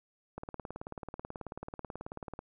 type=click train; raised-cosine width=1 ms; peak=-26 dBFS; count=38; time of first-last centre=0.38-2.391 s; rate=18.4 Hz; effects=none